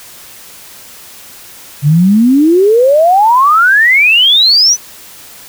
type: exponential sweep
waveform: sine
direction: up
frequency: 138.59 to 6110 Hz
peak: -4 dBFS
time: 1.82-4.77 s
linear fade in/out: 50 ms
effects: white hiss -34 dBFS RMS until 5.48 s